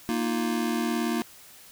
square chord, Bb suspended fourth, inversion none, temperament just, 233.1 / 310.8 / 349.6 Hz, Bb3 / Eb4 / F4, 0 / -2 / +2 cents, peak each -28 / -32 / -32 dBFS, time 0.09-1.22 s, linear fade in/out 0 ms, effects white hiss -50 dBFS RMS until 1.71 s

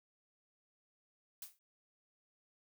blue noise with exponential decay, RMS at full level -43 dBFS, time 1.42-1.59 s, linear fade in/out 1 ms, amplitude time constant 35 ms, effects none

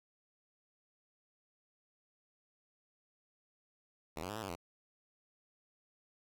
5% pulse tone with pitch steps, 78.6 / 91.4 / 104.7 / 111.3 / 97.5 / 85.5 Hz, D#2 / F#2 / G#2 / A2 / G2 / F2, +18 / -21 / +15 / +20 / -9 / -36 cents, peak -29 dBFS, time 4.16-4.556 s, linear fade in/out 10 ms, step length 66 ms, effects none

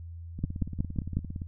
two click trains, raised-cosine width 5 ms, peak -15 / -24 dBFS, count 5 / 19, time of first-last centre 0.44-1.17 / 0.39-1.419 s, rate 5.48 / 17.5 Hz, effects added 84 Hz sine -39 dBFS peak until 1.47 s

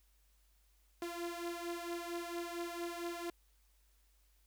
sawtooth beating tone pair, 342 / 346.4 Hz, F4 / F4, -36 / -14 cents, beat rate 4.4 Hz, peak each -38 / -40 dBFS, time 1.02-3.3 s, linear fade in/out 2 ms, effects added 50 Hz sine -68 dBFS peak until 4.46 s + white hiss -75 dBFS RMS until 4.46 s

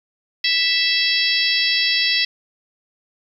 harmonic tone, 659.3 Hz, E5, in tune, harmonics 3 / 4 / 5 / 6 / 7 / 8, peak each -23 / -23 / -23 / -23 / -23 / -23 dBFS, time 0.44-2.25 s, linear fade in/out 5 ms, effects 8-bit

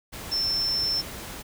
sine tone in noise, 5350 Hz, E8, 25 cents sharp, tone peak -23 dBFS, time 0.31-1.02 s, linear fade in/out 20 ms, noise pink, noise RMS -38 dBFS, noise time 0.12-1.43 s, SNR +12 dB, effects none

